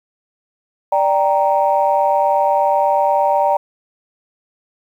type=chord; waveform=sine; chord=G minor; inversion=second; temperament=equal; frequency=587.3 / 784 / 932.3 Hz; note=D5 / G5 / Bb5; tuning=0 / 0 / 0 cents; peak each=-16 dBFS; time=0.92-3.57 s; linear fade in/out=5 ms; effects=tanh soft clip ceiling -3 dBFS + 8-bit